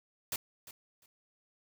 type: noise with echo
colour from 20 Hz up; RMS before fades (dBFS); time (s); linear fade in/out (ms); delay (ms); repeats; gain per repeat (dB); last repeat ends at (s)
white; -35; 0.32-0.36; 2; 350; 2; -15; 1.06
effects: none